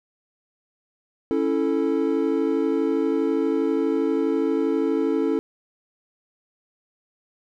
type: chord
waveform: triangle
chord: A major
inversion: first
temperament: equal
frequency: 277.2 / 329.6 / 440 Hz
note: C#4 / E4 / A4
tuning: 0 / 0 / 0 cents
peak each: -22 dBFS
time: 1.31-5.39 s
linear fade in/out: 0 ms
effects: none